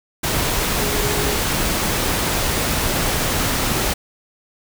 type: tone in noise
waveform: sine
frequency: 415.3 Hz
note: G#4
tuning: in tune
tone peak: -26 dBFS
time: 0.81-1.37 s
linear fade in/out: 10 ms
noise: pink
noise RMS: -20 dBFS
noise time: 0.23-3.94 s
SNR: -9 dB
effects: none